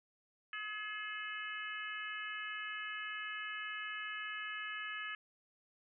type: harmonic tone with a mistuned harmonic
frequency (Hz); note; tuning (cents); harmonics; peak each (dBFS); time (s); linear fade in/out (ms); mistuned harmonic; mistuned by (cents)
425.2; G#4; +41; 3 / 4 / 5 / 6 / 7; -47 / -43 / -48 / -48 / -49; 0.53-5.15; 2; 6; +23
effects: none